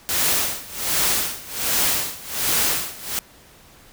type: noise with tremolo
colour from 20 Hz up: white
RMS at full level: -19 dBFS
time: 0.09-3.19 s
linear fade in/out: 0 ms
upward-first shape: sine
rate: 1.3 Hz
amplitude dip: 90%
effects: pink hiss -49 dBFS RMS until 3.92 s